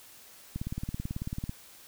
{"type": "click train", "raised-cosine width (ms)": 5, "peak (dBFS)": -21, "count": 18, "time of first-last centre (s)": [0.56, 1.494], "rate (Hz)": 18.2, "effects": ["white hiss -53 dBFS RMS until 1.87 s"]}